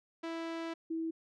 sawtooth / sine tone pair in turn, 330 / 325.5 Hz, E4 / E4, +2 / -22 cents, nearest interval unison, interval 24 cents, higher first, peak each -33 / -33 dBFS, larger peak neither, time 0.23-0.74 / 0.9-1.11 s, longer first, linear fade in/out 10 ms, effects low-pass 4000 Hz 12 dB/octave

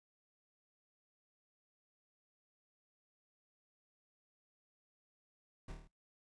brown noise with echo, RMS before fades -45 dBFS, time 5.68-5.72 s, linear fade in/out 5 ms, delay 26 ms, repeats 6, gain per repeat -3 dB, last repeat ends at 5.876 s, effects noise-tail reverb RT60 0.2 s tail -23 dB re dry + resampled to 22050 Hz

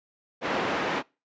pink band-pass noise, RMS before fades -28 dBFS, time 0.41-1.03 s, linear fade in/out 50 ms, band 280 to 2200 Hz, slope 12 dB/octave, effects noise-tail reverb RT60 0.3 s tail -25 dB re dry + resampled to 16000 Hz

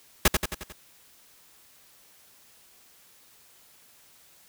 pink noise with echo, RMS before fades -17 dBFS, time 0.25-0.28 s, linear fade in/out 5 ms, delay 89 ms, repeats 5, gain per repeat -5 dB, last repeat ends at 0.725 s, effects white hiss -57 dBFS RMS until 4.48 s

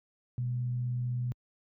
sine tone with frequency modulation, 123.47 Hz, B2, in tune, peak -29 dBFS, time 0.38-1.32 s, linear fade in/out 0 ms, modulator 84.2 Hz, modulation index 0.21, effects high-pass 60 Hz 12 dB/octave

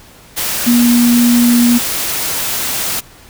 sine tone in noise, 239.6 Hz, A#3, 48 cents sharp, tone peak -7 dBFS, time 0.66-1.79 s, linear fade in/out 20 ms, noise white, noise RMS -18 dBFS, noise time 0.36-3.01 s, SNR +8 dB, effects pink hiss -41 dBFS RMS until 3.29 s

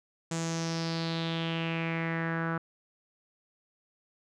sawtooth tone with low-pass filter sweep, 164.81 Hz, E3, in tune, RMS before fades -32 dBFS, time 0.31-2.58 s, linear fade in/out 5 ms, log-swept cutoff 7400 to 1400 Hz, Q 4.4, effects none

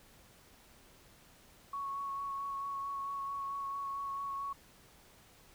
sine tone with vibrato, 1108.7 Hz, C#6, in tune, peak -36 dBFS, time 1.73-4.53 s, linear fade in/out 5 ms, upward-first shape sine, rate 4.5 Hz, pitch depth 13 cents each way, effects pink hiss -61 dBFS RMS until 5.54 s

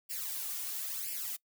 blue noise with flanger, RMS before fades -38 dBFS, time 0.09-1.37 s, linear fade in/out 20 ms, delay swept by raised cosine 0.39 to 2.79 ms, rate 0.99 Hz, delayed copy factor +0.8, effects noise-tail reverb RT60 0.1 s tail -22 dB re dry

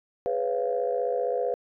sine chord, C# dominant seventh, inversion second, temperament just, 415.8 / 498.9 / 554.4 / 693 Hz, G#4 / B4 / C#5 / E#5, +2 / +17 / 0 / -14 cents, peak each -32 / -26 / -32 / -31 dBFS, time 0.26-1.54 s, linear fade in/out 0 ms, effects tanh soft clip ceiling -14 dBFS

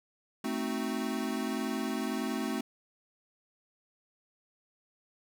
square chord, A diminished seventh, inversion none, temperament equal, 220 / 261.6 / 311.1 / 370 Hz, A3 / C4 / Eb4 / Gb4, 0 / 0 / 0 / 0 cents, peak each -36 / -36 / -40 / -40 dBFS, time 0.44-2.61 s, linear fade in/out 5 ms, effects none

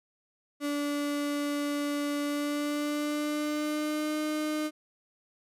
35% pulse tone with pitch glide, 289.6 to 305.6 Hz, D4 to D#4, -24 to -31 cents, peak -27 dBFS, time 0.6-4.71 s, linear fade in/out 50 ms, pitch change +93 cents, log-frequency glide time 2.22-4.2 s, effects resampled to 32000 Hz

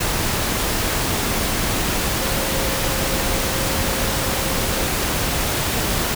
sine tone in noise, 535 Hz, C5, 38 cents sharp, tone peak -30 dBFS, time 2.2-4.86 s, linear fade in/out 10 ms, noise pink, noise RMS -21 dBFS, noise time 0-6.15 s, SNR -12 dB, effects none

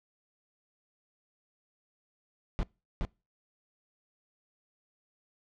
brown noise with echo, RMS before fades -29 dBFS, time 2.59-2.63 s, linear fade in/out 0 ms, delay 420 ms, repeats 1, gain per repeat -2 dB, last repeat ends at 3.05 s, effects noise-tail reverb RT60 0.3 s tail -25 dB re dry + low-pass 4000 Hz 12 dB/octave

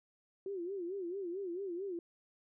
sine tone with vibrato, 369 Hz, F#4, 5 cents flat, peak -37 dBFS, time 0.46-1.99 s, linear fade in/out 2 ms, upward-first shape sine, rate 4.5 Hz, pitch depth 150 cents each way, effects none

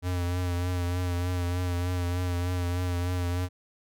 square tone with vibrato, 89 Hz, F2, 33 cents sharp, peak -27 dBFS, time 0.02-3.49 s, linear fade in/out 50 ms, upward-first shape triangle, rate 3.3 Hz, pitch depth 39 cents each way, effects none

